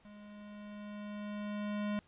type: tone with level ramp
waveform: square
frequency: 207.5 Hz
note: G#3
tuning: 1 cent flat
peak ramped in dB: -52 to -33 dBFS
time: 0.05-1.99 s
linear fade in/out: 0 ms
effects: pink hiss -67 dBFS RMS until 2.07 s + resampled to 8000 Hz